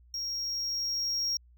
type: tone with level ramp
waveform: triangle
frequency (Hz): 5588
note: F8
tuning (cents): 0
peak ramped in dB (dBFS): -31 to -26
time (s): 0.14-1.37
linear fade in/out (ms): 2
effects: added 60 Hz sine -55 dBFS peak until 1.57 s